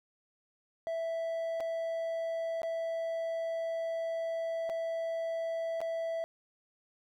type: tone with dropouts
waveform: triangle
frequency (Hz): 659.3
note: E5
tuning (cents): 0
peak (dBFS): -30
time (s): 0.87-6.24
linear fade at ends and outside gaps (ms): 0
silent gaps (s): 1.602-1.606 / 2.618-2.632 / 4.693-4.698 / 5.805-5.815
effects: none